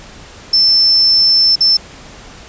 sine tone with dropouts, 5310 Hz, E8, 12 cents sharp, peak -7 dBFS, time 0.53-1.77 s, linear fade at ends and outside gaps 5 ms, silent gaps 1.557-1.606 s, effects pink hiss -36 dBFS RMS until 2.48 s + resampled to 16000 Hz

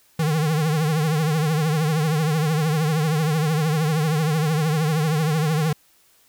square tone with vibrato, 155.56 Hz, D#3, in tune, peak -19 dBFS, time 0.19-5.73 s, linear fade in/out 5 ms, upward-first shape triangle, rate 13 Hz, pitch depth 120 cents each way, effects white hiss -58 dBFS RMS until 6.28 s

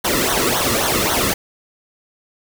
pink noise with flanger, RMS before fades -18 dBFS, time 0.04-1.34 s, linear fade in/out 10 ms, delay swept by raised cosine 0.4 to 1.32 ms, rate 3.7 Hz, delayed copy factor -0.8, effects none

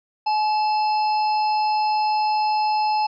harmonic tone with a mistuned harmonic, 853 Hz, G#5, 46 cents sharp, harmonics 1 / 3 / 5 / 6, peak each -18 / -33 / -37 / -33 dBFS, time 0.26-3.07 s, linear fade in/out 10 ms, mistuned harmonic 3, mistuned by +59 cents, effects none

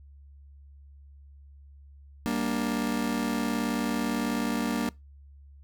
40% pulse chord, G minor, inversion none, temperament just, 196 / 235.2 / 294 Hz, G3 / Bb3 / D4, 0 / +16 / +2 cents, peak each -33 / -28 / -31 dBFS, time 2.26-4.89 s, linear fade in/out 0 ms, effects noise-tail reverb RT60 0.2 s tail -22 dB re dry + added 70 Hz sine -48 dBFS peak until 5.63 s

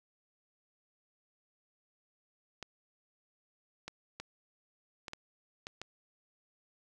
clicks, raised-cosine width 0.2 ms, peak -24 dBFS, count 7, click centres 2.627 / 3.88 / 4.2 / 5.082 / 5.134 / 5.669 / 5.816 s, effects none

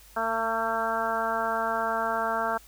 harmonic tone, 225.7 Hz, A3, 44 cents sharp, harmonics 1 / 2 / 3 / 4 / 5 / 6 / 7, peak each -39 / -36 / -30 / -31 / -34 / -31 / -34 dBFS, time 0.16-2.58 s, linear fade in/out 10 ms, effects added 50 Hz sine -54 dBFS peak until 2.67 s + white hiss -54 dBFS RMS until 2.67 s

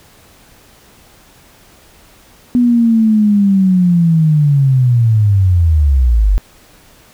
sine linear sweep, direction down, 246.9 to 44.8 Hz, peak -7 dBFS, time 2.55-6.38 s, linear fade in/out 0 ms, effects pink hiss -45 dBFS RMS until 7.13 s

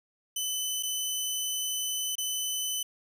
15% pulse tone with dropouts, 3017 Hz, F#7, 33 cents sharp, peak -22 dBFS, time 0.36-2.83 s, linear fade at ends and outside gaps 5 ms, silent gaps 0.827-0.832 / 2.155-2.181 s, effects none

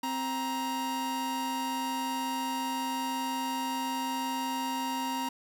45% pulse tone pair together, 261.6 / 940.9 Hz, C4 / A#5, 0 / +16 cents, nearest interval octave + minor seventh, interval 2216 cents, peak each -35 / -32 dBFS, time 0.03-5.29 s, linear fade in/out 5 ms, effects none

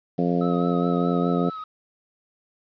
harmonic tone, 87.31 Hz, F2, in tune, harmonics 2 / 3 / 4 / 5 / 6 / 7 / 8, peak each -23 / -25 / -30 / -28 / -31 / -35 / -31 dBFS, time 0.18-1.5 s, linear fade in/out 10 ms
triangle tone with vibrato, 1284 Hz, E6, 46 cents flat, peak -30 dBFS, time 0.41-1.64 s, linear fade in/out 5 ms, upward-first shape triangle, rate 4.8 Hz, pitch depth 43 cents each way
effects resampled to 11025 Hz + 9-bit

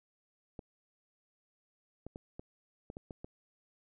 clicks, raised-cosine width 2 ms, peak -30 dBFS, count 8, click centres 0.592 / 2.066 / 2.159 / 2.395 / 2.901 / 2.969 / 3.108 / 3.245 s, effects none

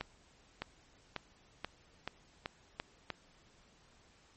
accelerating click train, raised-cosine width 0.3 ms, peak -21 dBFS, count 8, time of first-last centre 0.01-3.103 s, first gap 610 ms, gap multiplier 0.89, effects pink hiss -65 dBFS RMS until 4.36 s + MP3 32 kbps

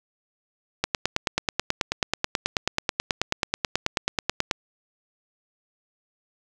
click train, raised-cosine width 0.2 ms, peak -4 dBFS, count 35, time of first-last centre 0.84-4.512 s, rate 9.26 Hz, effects none

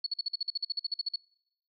sine tone bursts, 4396 Hz, C#8, 15 cents flat, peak -28 dBFS, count 16, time 0.04-1.16 s, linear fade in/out 5 ms, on 25 ms, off 48 ms, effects noise-tail reverb RT60 0.8 s tail -25 dB re dry

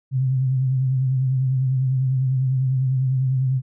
sine tone with vibrato, 130.81 Hz, C3, in tune, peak -17 dBFS, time 0.11-3.62 s, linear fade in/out 50 ms, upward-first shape triangle, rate 10 Hz, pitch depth 57 cents each way, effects none

